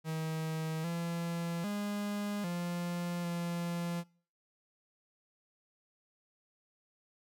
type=tone with pitch steps; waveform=45% pulse; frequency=159.2 / 169.5 / 205.2 / 174.1 / 171.9 Hz; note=D#3 / E3 / G#3 / F3 / F3; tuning=+40 / +49 / -21 / -5 / -27 cents; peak=-34 dBFS; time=0.04-4.04 s; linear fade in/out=50 ms; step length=800 ms; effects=noise-tail reverb RT60 0.5 s tail -25 dB re dry